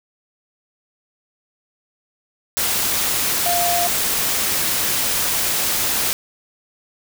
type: tone in noise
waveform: sine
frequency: 698.5 Hz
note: F5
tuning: in tune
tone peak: -19 dBFS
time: 3.46-3.87 s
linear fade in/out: 0 ms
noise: white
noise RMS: -20 dBFS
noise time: 2.57-6.13 s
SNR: -2 dB
effects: none